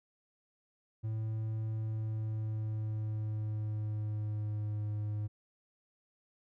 triangle tone with pitch glide, 110 to 105.34 Hz, A2 to G#2, 0 to +25 cents, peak -31 dBFS, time 1.03-5.28 s, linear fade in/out 20 ms, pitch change -75 cents, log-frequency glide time 1.71-4.87 s, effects none

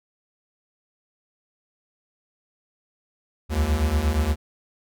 square beating tone pair, 68.8 / 77.3 Hz, C#2 / D#2, -12 / -11 cents, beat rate 8.5 Hz, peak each -25 / -22 dBFS, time 3.49-4.36 s, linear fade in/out 50 ms, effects none

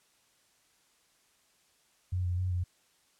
sine tone with pitch steps, 91 / 88.9 / 91.9 / 89.2 Hz, F#2 / F2 / F#2 / F2, -28 / +31 / -11 / +37 cents, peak -28 dBFS, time 2.12-2.64 s, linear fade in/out 10 ms, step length 130 ms, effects white hiss -68 dBFS RMS until 3.19 s + low-pass 10000 Hz 12 dB/octave

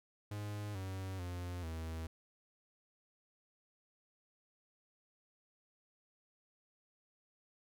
45% pulse tone with pitch steps, 103.8 / 95.2 / 88.7 / 80.9 Hz, G#2 / F#2 / F2 / E2, 0 / +50 / +27 / -32 cents, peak -40 dBFS, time 0.31-2.07 s, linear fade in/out 5 ms, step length 440 ms, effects none

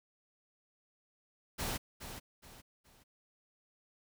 pink noise with echo, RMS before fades -37 dBFS, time 1.58-1.78 s, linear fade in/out 20 ms, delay 420 ms, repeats 3, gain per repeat -9 dB, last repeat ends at 3.04 s, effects none

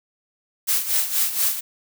blue noise with tremolo, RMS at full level -19 dBFS, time 0.67-1.61 s, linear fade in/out 20 ms, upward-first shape sine, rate 4.2 Hz, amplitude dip 70%, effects none

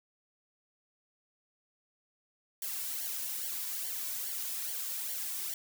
blue noise with flanger, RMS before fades -37 dBFS, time 2.62-5.54 s, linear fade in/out 2 ms, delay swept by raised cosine 0.78 to 2.48 ms, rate 2.4 Hz, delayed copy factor -0.8, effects none

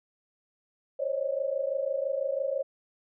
sine tone cluster, 531 / 557 / 620 Hz, C5 / C#5 / D#5, +25 / +8 / -6 cents, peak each -31 / -30 / -35 dBFS, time 0.99-2.63 s, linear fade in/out 10 ms, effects none

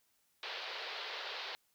white band-pass noise, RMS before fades -43 dBFS, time 0.43-1.55 s, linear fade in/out 0 ms, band 400 to 4500 Hz, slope 48 dB/octave, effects white hiss -75 dBFS RMS until 1.74 s

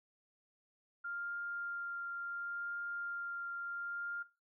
sine tone with vibrato, 1396.9 Hz, F6, in tune, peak -39 dBFS, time 1.04-4.23 s, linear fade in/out 10 ms, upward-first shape triangle, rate 0.71 Hz, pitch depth 8 cents each way, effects noise-tail reverb RT60 0.3 s tail -17 dB re dry

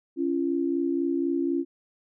sine tone pair together, 277.2 / 341.2 Hz, C#4 / F4, 0 / -40 cents, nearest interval major third, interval 360 cents, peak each -26 dBFS, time 0.16-1.65 s, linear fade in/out 50 ms, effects none

